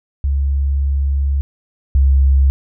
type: tone pair in turn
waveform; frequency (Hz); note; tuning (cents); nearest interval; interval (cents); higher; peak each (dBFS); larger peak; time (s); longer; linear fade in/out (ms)
sine; 69.3 / 67.8; C#2 / C#2; 0 / -38; unison; 38; first; -13 / -8; second; 0.24-1.41 / 1.95-2.5; first; 0
effects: none